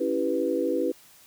sine chord, C# half-diminished seventh, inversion none, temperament equal, 277.2 / 329.6 / 392 / 493.9 Hz, C#4 / E4 / G4 / B4, 0 / 0 / 0 / 0 cents, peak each -30 / -28 / -30 / -27 dBFS, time 0-0.92 s, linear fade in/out 10 ms, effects white hiss -54 dBFS RMS until 1.26 s

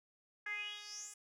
10% pulse tone with band-pass filter sweep, 415.3 Hz, G#4, in tune, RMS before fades -45 dBFS, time 0.46-1.14 s, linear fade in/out 5 ms, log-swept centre 1800 to 8600 Hz, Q 7.9, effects none

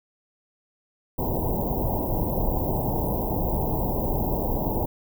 pink band-stop noise, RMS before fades -25 dBFS, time 1.18-4.86 s, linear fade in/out 10 ms, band 970 to 14000 Hz, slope 96 dB/octave, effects none

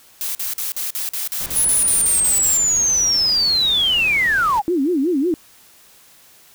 blue noise bursts, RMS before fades -24 dBFS, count 13, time 0.21-2.57 s, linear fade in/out 0 ms, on 140 ms, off 45 ms
pink noise, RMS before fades -34 dBFS, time 1.4-4.6 s, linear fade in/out 10 ms
sine linear sweep, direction down, 10520 to 767 Hz, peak -14 dBFS, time 1.55-4.62 s, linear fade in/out 20 ms
sine tone with vibrato, 311.1 Hz, D#4, in tune, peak -15 dBFS, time 4.68-5.34 s, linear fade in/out 0 ms, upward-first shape sine, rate 5.4 Hz, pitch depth 280 cents each way
effects white hiss -49 dBFS RMS until 6.54 s

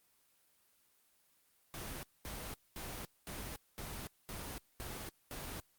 pink noise bursts, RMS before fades -44 dBFS, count 8, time 1.74-5.6 s, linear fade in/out 0 ms, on 290 ms, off 220 ms, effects white hiss -72 dBFS RMS until 5.78 s + Opus 24 kbps

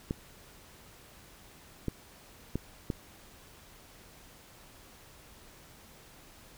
clicks, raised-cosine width 3 ms, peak -18 dBFS, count 4, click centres 0.109 / 1.883 / 2.556 / 2.902 s, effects pink hiss -55 dBFS RMS until 6.57 s

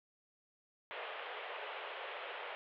pink band-pass noise, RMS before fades -45 dBFS, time 0.91-2.55 s, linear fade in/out 0 ms, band 440 to 3300 Hz, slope 48 dB/octave, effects none

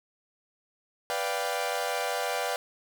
sawtooth chord, G dominant seventh, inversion first, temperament equal, 493.9 / 587.3 / 698.5 / 784 Hz, B4 / D5 / F5 / G5, 0 / 0 / 0 / 0 cents, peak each -30 dBFS, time 1.1-2.56 s, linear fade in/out 0 ms, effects none

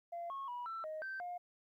sine tone with pitch steps, 687 / 1093 / 973 / 1335 / 624 / 1555 / 710 Hz, F5 / C#6 / B5 / E6 / D#5 / G6 / F5, -29 / -25 / -26 / +22 / +5 / -14 / +28 cents, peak -39 dBFS, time 0.12-1.38 s, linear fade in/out 10 ms, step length 180 ms, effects tanh soft clip ceiling -37 dBFS + 13-bit

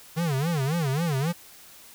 square tone with vibrato, 151 Hz, D3, 48 cents sharp, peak -24 dBFS, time 0.16-1.33 s, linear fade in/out 20 ms, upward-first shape sine, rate 3.7 Hz, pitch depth 240 cents each way, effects white hiss -49 dBFS RMS until 1.94 s

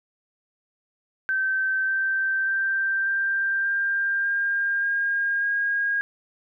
sine tone with pitch steps, 1547 / 1558.7 / 1570.4 / 1582.2 / 1594.2 / 1606.2 / 1618.3 / 1630.5 Hz, G6 / G6 / G6 / G6 / G6 / G6 / G#6 / G#6, -23 / -10 / +3 / +16 / +29 / +42 / -45 / -32 cents, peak -21 dBFS, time 1.29-6.01 s, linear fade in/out 0 ms, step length 590 ms, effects none

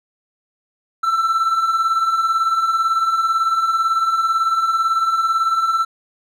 triangle beating tone pair, 1318.5 / 1336.5 Hz, E6 / E6, 0 / +23 cents, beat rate 18 Hz, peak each -21 / -14 dBFS, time 1.03-5.85 s, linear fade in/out 10 ms, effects none

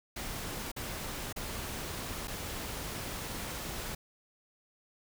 pink noise with dropouts, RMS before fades -39 dBFS, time 0.16-3.95 s, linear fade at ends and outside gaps 5 ms, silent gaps 0.717-0.763 / 1.327-1.361 / 2.274-2.279 s, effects none

